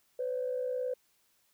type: tone pair together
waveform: sine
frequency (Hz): 504.6 / 564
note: B4 / C#5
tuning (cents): +37 / +30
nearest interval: major second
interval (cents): 193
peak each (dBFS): -31 / -38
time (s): 0.19-0.94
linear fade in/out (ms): 5
effects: tanh soft clip ceiling -24 dBFS + white hiss -71 dBFS RMS until 1.53 s